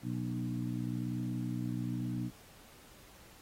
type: harmonic tone with a mistuned harmonic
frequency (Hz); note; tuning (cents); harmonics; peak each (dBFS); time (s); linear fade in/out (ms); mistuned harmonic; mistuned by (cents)
61; B1; -21; 2 / 3 / 4 / 5; -37 / -40 / -39 / -41; 0.02-2.31; 50; 2; +17
effects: pink hiss -58 dBFS RMS until 3.41 s + AAC 48 kbps